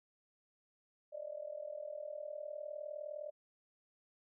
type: tone with amplitude modulation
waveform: sine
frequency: 598 Hz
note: D5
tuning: 31 cents sharp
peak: -38 dBFS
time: 1.12-3.31 s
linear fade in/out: 20 ms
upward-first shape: sine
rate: 39.7 Hz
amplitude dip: 85%
effects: none